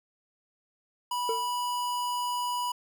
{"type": "tone", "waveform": "square", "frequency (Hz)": 980, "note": "B5", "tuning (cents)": -14, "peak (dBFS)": -29, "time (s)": [1.11, 2.72], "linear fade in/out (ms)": 5}
{"type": "tone with exponential decay", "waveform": "triangle", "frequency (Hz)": 452.4, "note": "A4", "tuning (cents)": 48, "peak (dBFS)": -23, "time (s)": [1.29, 1.52], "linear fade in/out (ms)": 2, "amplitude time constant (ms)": 49}
{"effects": []}